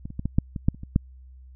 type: clicks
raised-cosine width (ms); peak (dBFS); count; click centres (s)
5; -21 / -25 / -17 / -13 / -6 / -18 / -6 / -29 / -24 / -6; 10; 0.055 / 0.104 / 0.194 / 0.256 / 0.385 / 0.562 / 0.685 / 0.746 / 0.834 / 0.961
effects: added 64 Hz sine -44 dBFS peak until 1.55 s